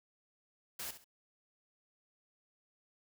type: noise with echo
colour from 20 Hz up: white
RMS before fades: -42 dBFS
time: 0.79-0.91 s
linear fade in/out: 5 ms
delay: 67 ms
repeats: 2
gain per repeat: -11 dB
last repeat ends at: 1.044 s
effects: none